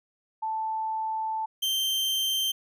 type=tone pair in turn; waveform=sine / 40% pulse; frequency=880 / 3136 Hz; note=A5 / G7; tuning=0 / 0 cents; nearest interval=octave + minor seventh; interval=2200 cents; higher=second; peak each=-27 / -24 dBFS; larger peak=second; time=0.42-1.46 / 1.62-2.52 s; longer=first; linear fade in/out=10 ms; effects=none